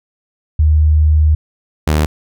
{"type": "tone pair in turn", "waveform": ["sine", "sawtooth"], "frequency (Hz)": [76.8, 76.53], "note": ["D#2", "D#2"], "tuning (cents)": [-22, -28], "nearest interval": "unison", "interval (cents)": 6, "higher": "first", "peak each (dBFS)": -7, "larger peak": "neither", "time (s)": [[0.59, 1.35], [1.87, 2.06]], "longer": "first", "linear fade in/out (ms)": 5, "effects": []}